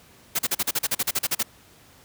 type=noise bursts; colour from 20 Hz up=white; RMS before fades=-23 dBFS; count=14; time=0.35-1.431 s; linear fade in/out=10 ms; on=41 ms; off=39 ms; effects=pink hiss -53 dBFS RMS until 2.04 s + high-pass 60 Hz 12 dB/octave